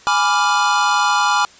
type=chord; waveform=square; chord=G# diminished seventh; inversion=none; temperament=equal; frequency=830.6 / 987.8 / 1174.7 / 1396.9 Hz; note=G#5 / B5 / D6 / F6; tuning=0 / 0 / 0 / 0 cents; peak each=-20 dBFS; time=0.07-1.45 s; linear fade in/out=0 ms; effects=white hiss -45 dBFS RMS until 1.59 s + resampled to 16000 Hz